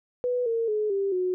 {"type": "tone with pitch steps", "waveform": "sine", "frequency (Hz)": [493.9, 458.2, 425, 394.3, 365.8], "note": ["B4", "A#4", "G#4", "G4", "F#4"], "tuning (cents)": [0, -30, 40, 10, -20], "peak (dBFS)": -23, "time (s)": [0.24, 1.34], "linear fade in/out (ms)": 0, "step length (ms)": 220, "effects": []}